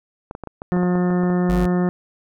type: clicks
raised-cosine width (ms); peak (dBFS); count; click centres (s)
1; -17; 11; 0.311 / 0.351 / 0.437 / 0.473 / 0.619 / 0.766 / 0.832 / 0.955 / 1.105 / 1.235 / 1.301
type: harmonic tone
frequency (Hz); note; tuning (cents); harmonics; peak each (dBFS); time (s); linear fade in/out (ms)
179; F3; +43; 1 / 2 / 3 / 4 / 5 / 6 / 7 / 8 / 9 / 10; -17 / -23 / -31 / -31 / -39 / -38 / -37 / -41 / -48 / -38; 0.72-1.89; 0
type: tone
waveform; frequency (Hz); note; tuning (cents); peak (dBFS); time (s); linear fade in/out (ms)
square; 51.91; G#1; 0; -22; 1.49-1.66; 5
effects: none